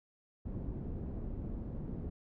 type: low-pass noise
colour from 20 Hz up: pink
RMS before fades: -40 dBFS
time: 0.45-2.1 s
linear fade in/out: 10 ms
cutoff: 290 Hz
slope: 12 dB/octave
effects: none